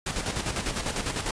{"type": "noise with tremolo", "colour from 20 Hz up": "pink", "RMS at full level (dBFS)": -28, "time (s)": [0.06, 1.31], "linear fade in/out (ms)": 5, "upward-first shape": "square", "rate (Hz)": 10, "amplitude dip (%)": 55, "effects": ["resampled to 22050 Hz"]}